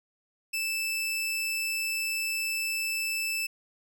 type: tone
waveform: sawtooth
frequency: 2637 Hz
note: E7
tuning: in tune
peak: -25 dBFS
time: 0.53-3.47 s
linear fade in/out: 10 ms
effects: none